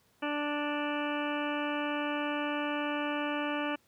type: harmonic tone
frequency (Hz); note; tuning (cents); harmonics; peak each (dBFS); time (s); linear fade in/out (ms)
293.7; D4; 0; 1 / 2 / 3 / 4 / 5 / 6 / 8 / 9 / 10; -34 / -37 / -39 / -40 / -41 / -42 / -43 / -44 / -44; 0.22-3.76; 10
effects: pink hiss -68 dBFS RMS until 3.87 s + high-pass 80 Hz 12 dB/octave